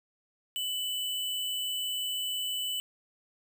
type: tone with sample-and-hold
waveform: sine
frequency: 2988 Hz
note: F#7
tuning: 16 cents sharp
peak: -30 dBFS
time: 0.56-2.8 s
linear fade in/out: 0 ms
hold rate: 11025 Hz
effects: none